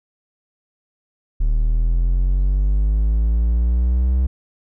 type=linear sweep; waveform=triangle; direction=up; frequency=36.79 to 64.8 Hz; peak=-12 dBFS; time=1.4-4.27 s; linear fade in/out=10 ms; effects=none

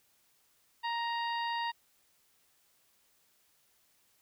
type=harmonic tone; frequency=935 Hz; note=A#5; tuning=5 cents sharp; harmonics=1 / 2 / 3 / 4 / 5; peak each=-33 / -39 / -43 / -45 / -47 dBFS; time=0.83-1.72 s; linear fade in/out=20 ms; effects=white hiss -70 dBFS RMS until 4.21 s

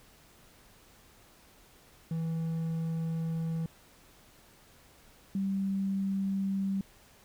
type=tone pair in turn; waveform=triangle / sine; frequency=163.3 / 194.62 Hz; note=E3 / G3; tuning=-16 / -12 cents; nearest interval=minor third; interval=304 cents; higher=second; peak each=-28 dBFS; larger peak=neither; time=2.11-3.66 / 5.35-6.81 s; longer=first; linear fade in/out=2 ms; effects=pink hiss -59 dBFS RMS until 7.24 s

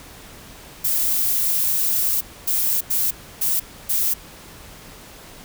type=noise bursts at uneven times; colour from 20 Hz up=violet; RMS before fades=-20 dBFS; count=5; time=0.84-2.21 / 2.47-2.81 / 2.9-3.11 / 3.41-3.6 / 3.89-4.14 s; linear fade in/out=10 ms; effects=pink hiss -42 dBFS RMS until 5.44 s

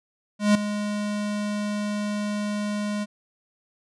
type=tone with ADSR envelope; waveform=square; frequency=207.7 Hz; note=G#3; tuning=in tune; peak=-14 dBFS; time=0.39-3.06 s; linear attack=160 ms; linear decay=4 ms; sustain=-12 dB; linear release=34 ms; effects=resampled to 22050 Hz

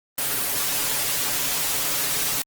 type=noise with comb filter; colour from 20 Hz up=white; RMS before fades=-24 dBFS; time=0.18-2.42 s; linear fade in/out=2 ms; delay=7 ms; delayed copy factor=+0.9; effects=Opus 24 kbps

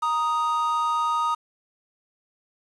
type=tone pair together; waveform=triangle; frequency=936.4 / 1244.5 Hz; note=A#5 / D#6; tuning=+8 / 0 cents; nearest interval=perfect fourth; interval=492 cents; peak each=-24 / -21 dBFS; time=0.02-1.35 s; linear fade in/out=10 ms; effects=resampled to 24000 Hz + 8-bit

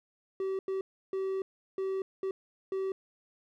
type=tone bursts at uneven times; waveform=triangle; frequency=383.6 Hz; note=G4; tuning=37 cents flat; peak=-28 dBFS; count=6; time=0.4-0.59 / 0.68-0.81 / 1.13-1.42 / 1.78-2.02 / 2.23-2.31 / 2.72-2.92 s; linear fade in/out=2 ms; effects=none

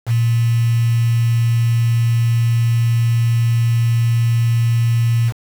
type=tone with quantisation; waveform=sine; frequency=116.54 Hz; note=A#2; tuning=in tune; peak=-12 dBFS; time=0.06-5.33 s; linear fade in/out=50 ms; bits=5; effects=none

